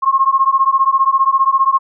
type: beating tone pair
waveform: sine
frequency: 1069 / 1084 Hz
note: C6 / C#6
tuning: +37 / -39 cents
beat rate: 15 Hz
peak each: -13 dBFS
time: 0.02-1.79 s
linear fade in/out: 20 ms
effects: none